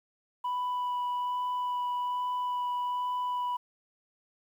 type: tone with vibrato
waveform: sine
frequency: 987.8 Hz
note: B5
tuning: in tune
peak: -26 dBFS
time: 0.44-3.57 s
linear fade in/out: 10 ms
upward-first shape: sine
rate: 1.2 Hz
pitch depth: 8 cents each way
effects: tanh soft clip ceiling -28 dBFS + 10-bit